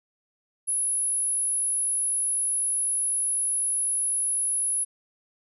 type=tone; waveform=sine; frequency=10548 Hz; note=E9; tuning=in tune; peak=-23 dBFS; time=0.67-4.85 s; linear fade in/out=20 ms; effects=none